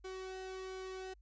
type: tone with flanger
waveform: sawtooth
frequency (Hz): 376.4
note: F#4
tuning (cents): +30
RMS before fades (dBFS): -45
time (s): 0.04-1.14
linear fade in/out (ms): 10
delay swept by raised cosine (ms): 1.1 to 1.79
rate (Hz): 1.4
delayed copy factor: -0.55
effects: added 50 Hz sine -60 dBFS peak until 1.21 s + resampled to 16000 Hz